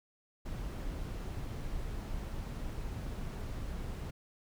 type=noise; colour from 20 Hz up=brown; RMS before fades=-39 dBFS; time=0.45-4.11 s; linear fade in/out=10 ms; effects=none